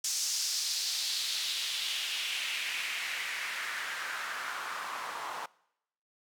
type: noise with band-pass filter sweep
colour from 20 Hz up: white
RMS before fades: -35 dBFS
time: 0.04-5.46 s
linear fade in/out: 5 ms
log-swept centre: 6100 to 960 Hz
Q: 2.4
effects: noise-tail reverb RT60 0.8 s tail -23 dB re dry